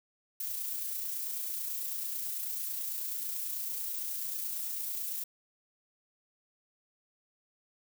violet noise with amplitude modulation, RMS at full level -35 dBFS, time 0.4-5.24 s, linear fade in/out 5 ms, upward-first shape sine, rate 29.1 Hz, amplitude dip 30%, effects none

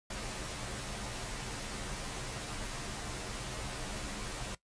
pink noise with comb filter, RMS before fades -40 dBFS, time 0.1-4.55 s, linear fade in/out 5 ms, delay 12 ms, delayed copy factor -0.8, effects noise-tail reverb RT60 0.1 s tail -17 dB re dry + resampled to 22050 Hz

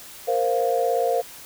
sine chord, Bb suspended second, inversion none, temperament equal, 466.2 / 523.3 / 698.5 Hz, Bb4 / C5 / F5, 0 / 0 / 0 cents, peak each -23 dBFS, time 0.27-1.22 s, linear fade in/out 20 ms, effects tanh soft clip ceiling -9 dBFS + white hiss -42 dBFS RMS until 1.45 s

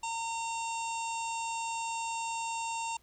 harmonic tone, 915 Hz, A#5, 32 cents flat, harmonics 1 / 3 / 4 / 5 / 6 / 7 / 8 / 9, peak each -34 / -41 / -49 / -52 / -52 / -52 / -43 / -48 dBFS, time 0.03-2.97 s, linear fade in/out 5 ms, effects added 60 Hz sine -67 dBFS peak until 3.02 s + pink hiss -67 dBFS RMS until 3.02 s

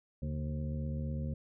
harmonic tone with a mistuned harmonic, 76 Hz, D#2, 40 cents flat, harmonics 1 / 2 / 3 / 4 / 5 / 6 / 7, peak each -37 / -37 / -41 / -54 / -57 / -57 / -49 dBFS, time 0.22-1.34 s, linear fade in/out 5 ms, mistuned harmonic 2, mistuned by -90 cents, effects none

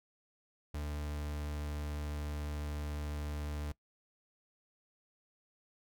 40% pulse tone, 74 Hz, D2, 14 cents sharp, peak -36 dBFS, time 0.74-3.72 s, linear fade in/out 5 ms, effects noise-tail reverb RT60 0.1 s tail -22 dB re dry

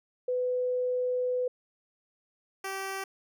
sine / 10% pulse tone pair in turn, 500 / 387.2 Hz, B4 / G4, +21 / -21 cents, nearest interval major third, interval 442 cents, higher first, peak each -26 / -25 dBFS, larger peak second, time 0.28-1.48 / 2.64-3.04 s, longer first, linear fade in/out 5 ms, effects none

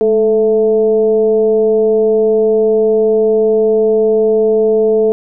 sine tone with frequency modulation, 437.4 Hz, A4, 10 cents flat, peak -8 dBFS, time 0.01-5.12 s, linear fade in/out 0 ms, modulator 227 Hz, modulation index 0.5, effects none

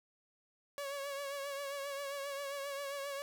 sawtooth tone with vibrato, 560 Hz, C#5, 18 cents sharp, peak -35 dBFS, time 0.78-3.22 s, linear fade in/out 0 ms, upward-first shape triangle, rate 7.5 Hz, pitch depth 49 cents each way, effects none

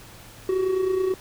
triangle tone with amplitude modulation, 375.8 Hz, F#4, 27 cents sharp, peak -16 dBFS, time 0.49-1.14 s, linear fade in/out 2 ms, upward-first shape sine, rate 29.3 Hz, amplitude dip 55%, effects added 109 Hz sine -50 dBFS peak until 1.2 s + pink hiss -46 dBFS RMS until 1.2 s

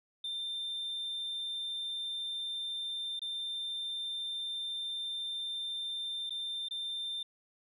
sine tone with dropouts, 3586 Hz, A7, 32 cents sharp, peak -33 dBFS, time 0.24-7.23 s, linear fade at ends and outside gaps 5 ms, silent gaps 3.194-3.217 / 6.296-6.305 / 6.686-6.709 s, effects tanh soft clip ceiling -33 dBFS

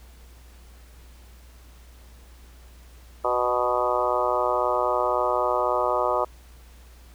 harmonic tone with a mistuned harmonic, 123.8 Hz, B2, 5 cents sharp, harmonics 3 / 4 / 5 / 6 / 7 / 8 / 9 / 10, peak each -31 / -28 / -26 / -31 / -30 / -29 / -30 / -29 dBFS, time 3.24-6.25 s, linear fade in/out 10 ms, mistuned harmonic 5, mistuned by -16 cents, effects added 60 Hz sine -46 dBFS peak until 7.14 s + pink hiss -55 dBFS RMS until 7.14 s

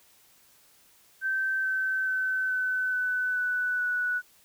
sine tone with pitch steps, 1550 / 1537.5 / 1525.1 / 1512.8 / 1500.7 / 1488.6 / 1476.6 Hz, G6 / G6 / G6 / F#6 / F#6 / F#6 / F#6, -20 / -34 / -48 / +38 / +24 / +10 / -4 cents, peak -25 dBFS, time 1.21-4.22 s, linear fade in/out 50 ms, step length 430 ms, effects white hiss -60 dBFS RMS until 4.44 s

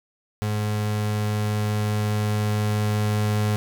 35% pulse tone with level ramp, 105.6 Hz, G#2, 29 cents sharp, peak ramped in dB -21 to -18 dBFS, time 0.42-3.56 s, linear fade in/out 0 ms, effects none

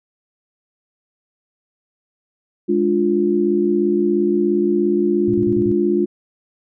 sine chord, D diminished, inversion second, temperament equal with one note detuned, 207.7 / 293.7 / 350.8 Hz, Ab3 / D4 / F4, 0 / 0 / +8 cents, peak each -20 / -21 / -16 dBFS, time 2.68-6.06 s, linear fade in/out 20 ms
sine tone bursts, 115.5 Hz, A#2, 16 cents flat, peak -23 dBFS, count 5, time 5.28-5.716 s, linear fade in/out 0 ms, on 56 ms, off 39 ms
effects none

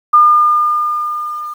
sine tone with level ramp, 1209 Hz, D6, 50 cents sharp, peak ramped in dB -3 to -22 dBFS, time 0.13-1.54 s, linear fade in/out 10 ms, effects 7-bit

